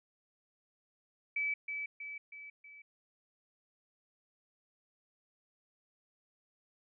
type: tone with echo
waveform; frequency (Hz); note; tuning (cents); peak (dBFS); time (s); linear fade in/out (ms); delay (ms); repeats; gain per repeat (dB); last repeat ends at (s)
sine; 2300; D7; -37; -31; 1.36-1.54; 5; 320; 4; -5; 2.82
effects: none